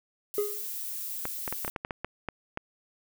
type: noise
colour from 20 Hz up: violet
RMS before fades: -36 dBFS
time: 0.34-1.7 s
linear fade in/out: 0 ms
type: tone with exponential decay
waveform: triangle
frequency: 413.4 Hz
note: G#4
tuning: 8 cents flat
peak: -20 dBFS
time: 0.38-0.67 s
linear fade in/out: 2 ms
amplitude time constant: 63 ms
type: clicks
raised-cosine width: 0.5 ms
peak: -17 dBFS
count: 11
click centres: 1.254 / 1.478 / 1.526 / 1.648 / 1.679 / 1.762 / 1.849 / 1.908 / 2.046 / 2.287 / 2.574 s
effects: none